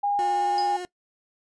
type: tone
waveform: sine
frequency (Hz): 813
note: G#5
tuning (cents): -37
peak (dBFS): -21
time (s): 0.03-0.77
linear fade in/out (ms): 10
type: tone with vibrato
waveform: 30% pulse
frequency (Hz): 359.6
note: F#4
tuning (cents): -49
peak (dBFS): -29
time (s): 0.19-0.85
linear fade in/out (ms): 0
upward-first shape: sine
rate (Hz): 18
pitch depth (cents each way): 18
type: tone with exponential decay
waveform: sine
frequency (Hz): 5000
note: D#8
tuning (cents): +8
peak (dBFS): -28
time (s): 0.58-0.82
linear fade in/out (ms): 1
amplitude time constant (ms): 51
effects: noise-tail reverb RT60 0.1 s tail -21 dB re dry + resampled to 22050 Hz